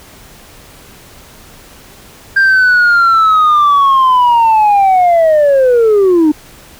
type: linear sweep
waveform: sine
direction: down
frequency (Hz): 1597 to 294.3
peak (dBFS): -3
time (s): 2.36-6.32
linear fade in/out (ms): 10
effects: tanh soft clip ceiling -4 dBFS + pink hiss -38 dBFS RMS until 6.79 s

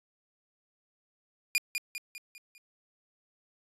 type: tone with echo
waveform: sawtooth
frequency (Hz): 2429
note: D#7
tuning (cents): -42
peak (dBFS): -20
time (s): 1.55-1.58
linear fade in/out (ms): 0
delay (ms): 200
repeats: 5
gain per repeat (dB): -6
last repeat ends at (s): 2.58
effects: resampled to 32000 Hz

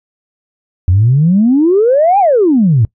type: exponential two-way sweep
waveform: sine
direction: up then down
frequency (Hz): 85.3 to 830.6 to 102.3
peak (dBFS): -5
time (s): 0.88-2.85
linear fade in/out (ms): 0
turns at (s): 2.19
effects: noise-tail reverb RT60 0.1 s tail -23 dB re dry + tanh soft clip ceiling -1 dBFS

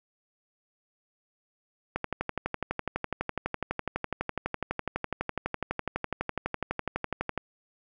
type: click train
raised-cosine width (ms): 0.5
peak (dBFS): -14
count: 66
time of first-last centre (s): 1.96-7.377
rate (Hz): 12
effects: none

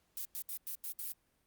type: noise bursts at uneven times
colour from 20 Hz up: violet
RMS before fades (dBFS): -40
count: 6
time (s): 0.17-0.25 / 0.35-0.42 / 0.49-0.57 / 0.67-0.75 / 0.84-0.92 / 0.99-1.12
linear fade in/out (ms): 0
effects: pink hiss -75 dBFS RMS until 1.46 s + Opus 48 kbps

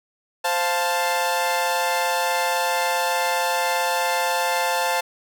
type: chord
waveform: sawtooth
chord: F major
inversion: second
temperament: equal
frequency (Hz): 523.3 / 698.5 / 880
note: C5 / F5 / A5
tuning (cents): 0 / 0 / 0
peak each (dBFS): -22 / -22 / -19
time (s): 0.44-5.01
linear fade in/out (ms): 10
effects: none

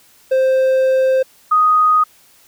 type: tone pair in turn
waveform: triangle / sine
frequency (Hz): 524 / 1246.3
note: C5 / D#6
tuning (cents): +2 / +2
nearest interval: octave + minor third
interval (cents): 1500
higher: second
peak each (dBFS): -9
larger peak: neither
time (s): 0.31-1.23 / 1.51-2.04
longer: first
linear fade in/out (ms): 10
effects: white hiss -50 dBFS RMS until 2.47 s

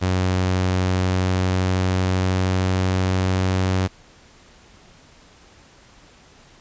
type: tone with pitch glide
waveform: sawtooth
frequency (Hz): 92.3 to 93.48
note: F#2 to F#2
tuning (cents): -4 to +18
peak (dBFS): -14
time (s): 0.01-3.88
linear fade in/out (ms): 20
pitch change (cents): +22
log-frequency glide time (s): 0.8-3.51
effects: pink hiss -50 dBFS RMS until 6.6 s + resampled to 16000 Hz

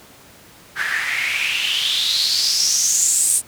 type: noise with band-pass filter sweep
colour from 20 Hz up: white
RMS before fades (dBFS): -19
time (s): 0.75-3.42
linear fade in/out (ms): 50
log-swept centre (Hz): 1600 to 9100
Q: 6.5
effects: pink hiss -45 dBFS RMS until 3.47 s + high-pass 80 Hz 12 dB/octave

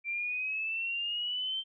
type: exponential sweep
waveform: sine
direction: up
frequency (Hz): 2349 to 3136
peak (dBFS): -31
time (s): 0.04-1.64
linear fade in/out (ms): 50
effects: none

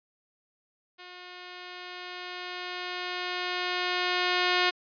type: tone with level ramp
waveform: 5% pulse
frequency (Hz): 360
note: F#4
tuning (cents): -47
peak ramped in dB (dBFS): -33 to -10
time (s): 0.98-4.71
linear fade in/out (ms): 20
effects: resampled to 11025 Hz

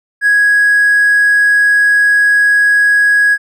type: tone with hard clipping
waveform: triangle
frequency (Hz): 1661.2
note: G#6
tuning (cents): 0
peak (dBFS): -7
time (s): 0.21-3.38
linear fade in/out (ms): 50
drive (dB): 4
effects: none

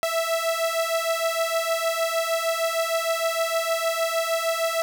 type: beating tone pair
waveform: sawtooth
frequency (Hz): 656 / 662.5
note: E5 / E5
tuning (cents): -9 / +9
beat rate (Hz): 6.5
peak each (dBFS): -22 / -21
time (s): 0.03-4.82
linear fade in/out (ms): 0
effects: none

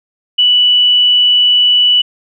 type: tone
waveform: sine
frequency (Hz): 2960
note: F#7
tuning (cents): 0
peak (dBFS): -6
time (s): 0.38-2.02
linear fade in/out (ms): 10
effects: none

